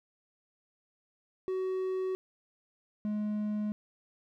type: tone pair in turn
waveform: triangle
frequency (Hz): 375 / 210.5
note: F#4 / G#3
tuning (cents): +23 / +24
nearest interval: minor seventh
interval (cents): 999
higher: first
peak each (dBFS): -28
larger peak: neither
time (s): 1.48-2.15 / 3.05-3.72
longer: neither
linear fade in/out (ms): 0
effects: none